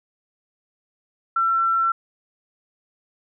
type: tone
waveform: sine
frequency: 1348 Hz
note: E6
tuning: 38 cents sharp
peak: -17 dBFS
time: 1.36-1.92 s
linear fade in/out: 5 ms
effects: none